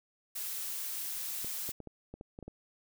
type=noise; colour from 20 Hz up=blue; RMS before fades=-38 dBFS; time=0.35-1.72 s; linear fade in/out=10 ms
type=clicks; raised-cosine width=2 ms; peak=-31 dBFS; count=9; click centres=1.446 / 1.691 / 1.803 / 1.873 / 2.14 / 2.211 / 2.389 / 2.427 / 2.48 s
effects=none